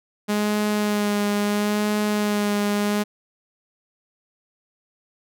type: tone with vibrato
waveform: sawtooth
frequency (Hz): 207.7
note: G#3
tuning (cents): 0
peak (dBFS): -16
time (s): 0.28-3.04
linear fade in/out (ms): 20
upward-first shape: sine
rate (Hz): 0.74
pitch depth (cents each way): 20
effects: none